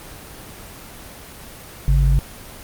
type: tone pair together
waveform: sine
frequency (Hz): 51.57 / 137.5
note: G#1 / C#3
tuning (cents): -11 / -14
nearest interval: octave + perfect fourth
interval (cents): 1697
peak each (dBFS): -13 / -18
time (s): 1.88-2.19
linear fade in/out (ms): 0
effects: pink hiss -38 dBFS RMS until 2.63 s + Opus 24 kbps